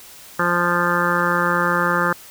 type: harmonic tone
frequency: 174.61 Hz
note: F3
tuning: in tune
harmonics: 1 / 2 / 3 / 5 / 6 / 7 / 8 / 9 / 10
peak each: -25 / -27 / -25 / -27 / -26 / -22 / -24 / -24 / -27 dBFS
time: 0.39-2.13 s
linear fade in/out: 5 ms
effects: white hiss -42 dBFS RMS until 2.3 s

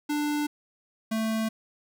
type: tone pair in turn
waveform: square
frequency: 295.6 / 221.4 Hz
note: D4 / A3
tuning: +11 / +11 cents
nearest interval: perfect fourth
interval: 500 cents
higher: first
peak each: -26 dBFS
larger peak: neither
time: 0.09-0.47 / 1.11-1.49 s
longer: neither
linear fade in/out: 10 ms
effects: 11-bit

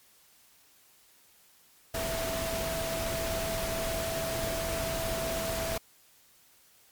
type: tone in noise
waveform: sine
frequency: 659 Hz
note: E5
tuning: 1 cent flat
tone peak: -33 dBFS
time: 1.94-5.78 s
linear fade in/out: 5 ms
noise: pink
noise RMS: -34 dBFS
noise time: 1.94-5.78 s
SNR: -2 dB
effects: white hiss -61 dBFS RMS until 6.91 s + MP3 96 kbps

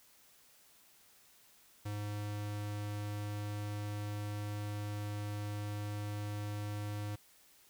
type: tone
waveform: square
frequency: 103.83 Hz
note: G#2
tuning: in tune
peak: -38 dBFS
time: 1.85-7.16 s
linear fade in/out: 10 ms
effects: white hiss -64 dBFS RMS until 7.69 s

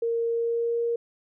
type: tone with pitch glide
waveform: sine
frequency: 463.3 to 468.4 Hz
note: A#4 to A#4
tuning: -11 to +8 cents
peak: -23 dBFS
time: 0.02-0.96 s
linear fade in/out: 5 ms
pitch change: +19 cents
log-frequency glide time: 0.27-0.8 s
effects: none

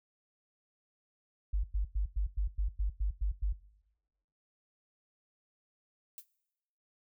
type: tone bursts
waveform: sine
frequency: 49.44 Hz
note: G1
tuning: 15 cents sharp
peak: -27 dBFS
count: 10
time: 1.53-3.53 s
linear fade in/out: 10 ms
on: 110 ms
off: 100 ms
type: noise with exponential decay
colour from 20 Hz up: violet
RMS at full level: -41 dBFS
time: 6.18-6.26 s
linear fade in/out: 0 ms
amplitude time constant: 17 ms
effects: noise-tail reverb RT60 1.0 s tail -21 dB re dry

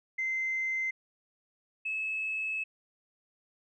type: tone pair in turn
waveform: sine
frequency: 2074 / 2594 Hz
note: C7 / E7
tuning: -16 / -28 cents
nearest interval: major third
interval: 388 cents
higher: second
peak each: -28 / -30 dBFS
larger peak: first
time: 0.18-0.91 / 1.85-2.64 s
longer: second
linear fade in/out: 10 ms
effects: tanh soft clip ceiling -24 dBFS

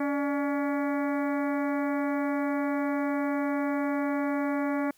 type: harmonic tone with a mistuned harmonic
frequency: 282.7 Hz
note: C#4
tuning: 34 cents sharp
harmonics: 1 / 2 / 3 / 4 / 5 / 6 / 7 / 8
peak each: -27 / -33 / -37 / -39 / -41 / -43 / -44 / -45 dBFS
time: 0-4.91 s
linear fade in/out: 5 ms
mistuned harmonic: 2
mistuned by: +71 cents
effects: white hiss -63 dBFS RMS until 4.97 s

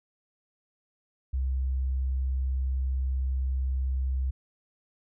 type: tone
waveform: sine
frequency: 65.4 Hz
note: C2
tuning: in tune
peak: -25 dBFS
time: 1.33-4.31 s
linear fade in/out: 10 ms
effects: none

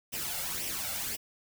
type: noise with flanger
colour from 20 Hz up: white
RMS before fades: -35 dBFS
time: 0.12-1.17 s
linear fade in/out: 20 ms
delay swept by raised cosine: 0.35 to 1.45 ms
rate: 1.9 Hz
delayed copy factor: +0.65
effects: none

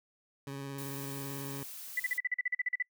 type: tone with vibrato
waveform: 20% pulse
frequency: 138.3 Hz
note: C#3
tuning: 4 cents flat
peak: -34 dBFS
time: 0.47-1.63 s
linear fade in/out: 2 ms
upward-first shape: sine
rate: 18 Hz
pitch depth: 22 cents each way
type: noise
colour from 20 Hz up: blue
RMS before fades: -45 dBFS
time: 0.78-2.18 s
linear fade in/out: 5 ms
type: tone bursts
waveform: sine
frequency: 1987 Hz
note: B6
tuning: 10 cents sharp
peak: -28 dBFS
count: 13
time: 1.97-2.825 s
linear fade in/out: 5 ms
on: 27 ms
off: 42 ms
effects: noise-tail reverb RT60 0.1 s tail -25 dB re dry

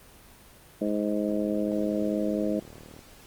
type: harmonic tone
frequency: 104.5 Hz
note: G#2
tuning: 11 cents sharp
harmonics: 2 / 3 / 4 / 5 / 6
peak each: -29 / -29 / -35 / -32 / -33 dBFS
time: 0.81-2.6 s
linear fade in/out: 5 ms
type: click train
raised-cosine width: 2 ms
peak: -33 dBFS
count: 66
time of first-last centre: 1.29-2.992 s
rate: 38.2 Hz
effects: pink hiss -52 dBFS RMS until 3.26 s + Opus 24 kbps

